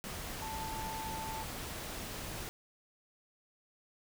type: tone in noise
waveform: sine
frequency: 883 Hz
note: A5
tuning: 6 cents sharp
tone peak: -40 dBFS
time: 0.42-1.43 s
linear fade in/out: 0 ms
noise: pink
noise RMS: -42 dBFS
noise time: 0.04-2.49 s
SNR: -1 dB
effects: none